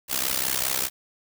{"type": "noise with amplitude modulation", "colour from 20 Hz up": "white", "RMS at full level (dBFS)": -22, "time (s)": [0.08, 0.9], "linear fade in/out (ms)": 50, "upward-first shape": "sine", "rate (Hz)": 65, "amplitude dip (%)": 90, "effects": []}